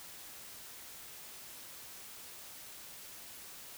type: silence
effects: white hiss -50 dBFS RMS until 3.77 s